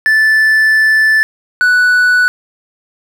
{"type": "tone pair in turn", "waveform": "triangle", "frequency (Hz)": [1754, 1481.6], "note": ["A6", "F#6"], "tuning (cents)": [-6, 2], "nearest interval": "minor third", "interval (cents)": 292, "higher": "first", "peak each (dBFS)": -5, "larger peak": "neither", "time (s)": [[0.06, 1.23], [1.61, 2.28]], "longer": "first", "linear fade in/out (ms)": 0, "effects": []}